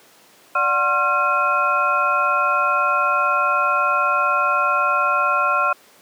sine tone cluster, 587 / 736 / 1071 / 1374 / 2513 Hz, D5 / F#5 / C6 / F6 / D#7, -1 / -9 / +40 / -29 / +17 cents, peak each -26 / -26 / -21 / -18 / -27 dBFS, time 0.55-5.73 s, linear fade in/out 5 ms, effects pink hiss -50 dBFS RMS until 6.01 s + high-pass 300 Hz 12 dB/octave

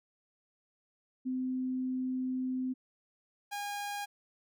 sine / sawtooth tone pair in turn, 256.9 / 815.6 Hz, C4 / G#5, -32 / -32 cents, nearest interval octave + minor sixth, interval 2000 cents, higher second, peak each -31 / -32 dBFS, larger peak first, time 1.25-2.74 / 3.51-4.06 s, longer first, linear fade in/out 20 ms, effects none

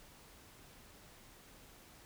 silence, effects pink hiss -59 dBFS RMS until 2.05 s

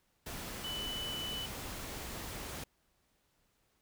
sine tone in noise, 2987 Hz, F#7, 16 cents sharp, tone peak -38 dBFS, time 0.64-1.46 s, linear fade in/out 5 ms, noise pink, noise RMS -43 dBFS, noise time 0.26-2.64 s, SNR +2 dB, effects pink hiss -75 dBFS RMS until 3.81 s

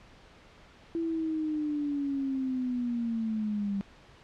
sine linear sweep, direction down, 334.2 to 196 Hz, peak -28 dBFS, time 0.95-3.81 s, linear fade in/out 0 ms, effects pink hiss -55 dBFS RMS until 4.23 s + low-pass 4000 Hz 12 dB/octave

